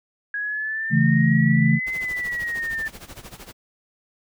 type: linear two-way sweep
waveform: sine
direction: up then down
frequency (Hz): 1654 to 2051 to 1770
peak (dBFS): -24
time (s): 0.34-2.88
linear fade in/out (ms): 2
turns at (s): 1.93
type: chord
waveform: sine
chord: A major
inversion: first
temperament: equal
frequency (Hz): 138.59 / 164.81 / 220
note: C#3 / E3 / A3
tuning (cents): 0 / 0 / 0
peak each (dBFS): -19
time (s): 0.9-1.8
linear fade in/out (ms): 50
type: noise with tremolo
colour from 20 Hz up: pink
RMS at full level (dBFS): -38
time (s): 1.86-3.53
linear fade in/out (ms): 20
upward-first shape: sine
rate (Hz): 13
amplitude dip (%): 80
effects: none